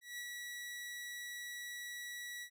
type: tone with ADSR envelope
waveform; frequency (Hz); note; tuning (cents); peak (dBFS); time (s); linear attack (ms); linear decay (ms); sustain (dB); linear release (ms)
sawtooth; 1938; B6; -33; -38; 0.01-2.5; 170; 57; -2; 75
effects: none